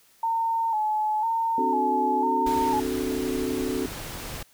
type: tone with vibrato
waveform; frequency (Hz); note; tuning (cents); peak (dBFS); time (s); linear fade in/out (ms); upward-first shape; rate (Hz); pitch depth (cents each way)
sine; 883; A5; +6; -22; 0.23-2.8; 5; square; 1; 53
type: chord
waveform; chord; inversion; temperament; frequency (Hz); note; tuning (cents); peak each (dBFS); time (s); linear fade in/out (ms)
sine; D dominant seventh; third; equal; 261.6 / 293.7 / 370 / 440; C4 / D4 / F#4 / A4; 0 / 0 / 0 / 0; -29 / -32 / -30 / -32; 1.58-3.86; 2
type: noise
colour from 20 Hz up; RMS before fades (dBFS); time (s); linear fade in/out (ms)
pink; -36; 2.46-4.43; 5
effects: white hiss -59 dBFS RMS until 4.53 s